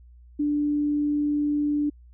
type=tone; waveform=sine; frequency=293.7 Hz; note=D4; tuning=in tune; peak=-21 dBFS; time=0.39-1.9 s; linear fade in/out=10 ms; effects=added 60 Hz sine -47 dBFS peak until 2.13 s